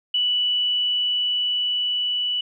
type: tone with level ramp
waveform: sine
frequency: 2960 Hz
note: F#7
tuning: in tune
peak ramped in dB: -18 to -21 dBFS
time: 0.14-2.41 s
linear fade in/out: 5 ms
effects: none